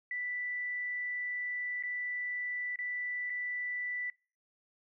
sine tone with dropouts, 1975.5 Hz, B6, in tune, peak -34 dBFS, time 0.11-4.1 s, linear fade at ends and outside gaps 2 ms, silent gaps 1.826-1.835 / 2.759-2.788 / 3.298-3.301 s, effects noise-tail reverb RT60 0.4 s tail -26 dB re dry

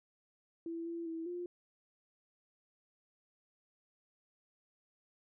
sine tone with pitch steps, 332.8 / 336.9 / 327.1 / 352.3 Hz, E4 / E4 / E4 / F4, +17 / +38 / -13 / +15 cents, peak -38 dBFS, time 0.66-1.46 s, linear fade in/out 2 ms, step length 200 ms, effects none

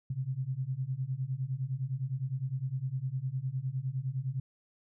sine beating tone pair, 126.1 / 135.9 Hz, B2 / C#3, +36 / -34 cents, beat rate 9.8 Hz, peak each -35 / -34 dBFS, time 0.1-4.4 s, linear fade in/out 5 ms, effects none

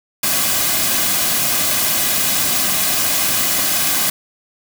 white noise with comb filter, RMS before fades -17 dBFS, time 0.23-4.1 s, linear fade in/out 5 ms, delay 2.2 ms, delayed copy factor -0.55, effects none

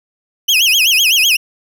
35% pulse tone with vibrato, 2865 Hz, F7, 44 cents sharp, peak -7 dBFS, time 0.48-1.37 s, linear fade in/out 10 ms, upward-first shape sine, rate 7.9 Hz, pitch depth 250 cents each way, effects none

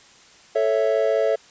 triangle chord, A major, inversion none, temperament equal, 440 / 554.4 / 659.3 Hz, A4 / C#5 / E5, 0 / 0 / 0 cents, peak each -20 dBFS, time 0.55-1.36 s, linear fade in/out 10 ms, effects white hiss -50 dBFS RMS until 1.5 s + resampled to 16000 Hz

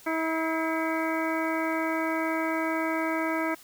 harmonic tone with a mistuned harmonic, 322.2 Hz, E4, 39 cents flat, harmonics 1 / 2 / 3 / 4 / 5 / 6 / 7, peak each -29 / -32 / -34 / -35 / -36 / -37 / -37 dBFS, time 0.06-3.55 s, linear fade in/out 10 ms, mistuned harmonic 6, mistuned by +80 cents, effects white hiss -52 dBFS RMS until 3.63 s

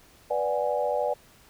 sine chord, G# half-diminished seventh, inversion first, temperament equal, 493.9 / 587.3 / 740 / 830.6 Hz, B4 / D5 / F#5 / G#5, 0 / 0 / 0 / 0 cents, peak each -29 / -27 / -32 / -31 dBFS, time 0.3-1.14 s, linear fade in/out 10 ms, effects pink hiss -56 dBFS RMS until 1.49 s

